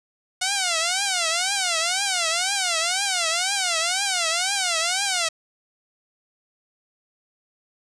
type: tone with vibrato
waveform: 5% pulse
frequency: 722 Hz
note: F#5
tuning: 43 cents flat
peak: -9 dBFS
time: 0.41-5.29 s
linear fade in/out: 10 ms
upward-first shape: triangle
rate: 2 Hz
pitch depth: 220 cents each way
effects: resampled to 22050 Hz + 7-bit